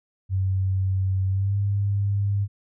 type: tone with pitch glide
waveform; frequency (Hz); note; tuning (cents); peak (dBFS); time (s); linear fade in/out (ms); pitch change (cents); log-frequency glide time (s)
sine; 95.1 to 100.52; F#2 to G2; +48 to +44; -20; 0.29-2.48; 50; +96; 1.28-1.57
effects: none